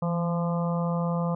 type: harmonic tone with a mistuned harmonic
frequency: 172.1 Hz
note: F3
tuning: 25 cents flat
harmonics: 1 / 3 / 4 / 5 / 6 / 7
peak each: -25 / -32 / -37 / -39 / -37 / -39 dBFS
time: 0.02-1.35 s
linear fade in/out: 5 ms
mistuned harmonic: 1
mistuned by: -42 cents
effects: none